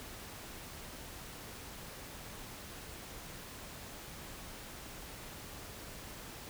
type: silence
effects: pink hiss -48 dBFS RMS until 6.49 s